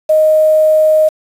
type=tone with quantisation; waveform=sine; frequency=622.3 Hz; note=D#5; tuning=in tune; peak=-6 dBFS; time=0.09-1.09 s; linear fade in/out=10 ms; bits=5; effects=resampled to 32000 Hz